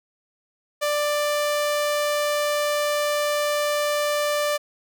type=tone; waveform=sawtooth; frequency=590 Hz; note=D5; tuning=8 cents sharp; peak=-17 dBFS; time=0.81-4.58 s; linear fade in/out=20 ms; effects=none